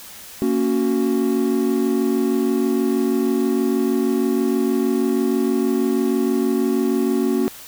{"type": "chord", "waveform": "triangle", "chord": "F# major", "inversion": "first", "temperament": "just", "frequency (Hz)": [231.2, 277.5, 370], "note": ["A#3", "C#4", "F#4"], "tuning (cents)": [-14, 2, 0], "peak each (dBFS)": -19, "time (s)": [0.42, 7.48], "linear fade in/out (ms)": 0, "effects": ["white hiss -39 dBFS RMS until 7.67 s"]}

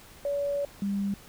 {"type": "tone pair in turn", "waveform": "sine", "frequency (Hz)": [569, 199.38], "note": ["C#5", "G3"], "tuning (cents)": [45, 30], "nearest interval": "octave + tritone", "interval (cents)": 1815, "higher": "first", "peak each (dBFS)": -26, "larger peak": "neither", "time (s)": [[0.25, 0.65], [0.82, 1.14]], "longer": "first", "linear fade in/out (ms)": 2, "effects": ["pink hiss -51 dBFS RMS until 1.28 s"]}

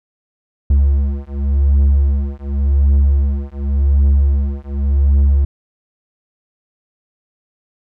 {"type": "beating tone pair", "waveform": "triangle", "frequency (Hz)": [69.3, 70.19], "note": ["C#2", "C#2"], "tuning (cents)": [0, 22], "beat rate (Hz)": 0.89, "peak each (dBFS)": -12, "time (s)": [0.7, 5.45], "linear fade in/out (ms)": 5, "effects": []}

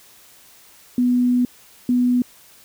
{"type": "tone bursts at uneven times", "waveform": "sine", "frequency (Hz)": 246.9, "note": "B3", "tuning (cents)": 0, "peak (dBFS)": -14, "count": 2, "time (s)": [[0.98, 1.45], [1.89, 2.22]], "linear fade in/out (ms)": 2, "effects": ["white hiss -49 dBFS RMS until 2.64 s"]}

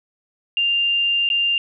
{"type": "tone with dropouts", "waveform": "sine", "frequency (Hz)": 2794, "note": "F7", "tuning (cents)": 0, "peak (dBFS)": -16, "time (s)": [0.57, 1.58], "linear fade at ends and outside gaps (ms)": 1, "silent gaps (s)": [1.29, 1.301], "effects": []}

